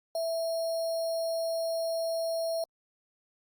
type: tone with sample-and-hold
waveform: sine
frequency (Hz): 659.3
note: E5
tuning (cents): 0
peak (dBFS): -28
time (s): 0.15-2.64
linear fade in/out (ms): 2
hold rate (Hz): 4900
effects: Opus 48 kbps